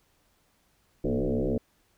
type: tone with frequency modulation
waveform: sine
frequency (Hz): 102.9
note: G#2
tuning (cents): -16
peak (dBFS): -24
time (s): 1.04-1.58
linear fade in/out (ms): 5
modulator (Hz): 67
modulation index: 6.7
effects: pink hiss -68 dBFS RMS until 1.97 s